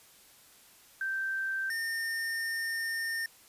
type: tone pair in turn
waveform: sine / square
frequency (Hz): 1563 / 1818.7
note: G6 / A#6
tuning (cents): -6 / -43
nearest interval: minor third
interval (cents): 263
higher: second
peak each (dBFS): -30 / -32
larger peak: first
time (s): 1.01-1.7 / 1.7-3.26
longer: second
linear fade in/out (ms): 2
effects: white hiss -58 dBFS RMS until 3.48 s + resampled to 32000 Hz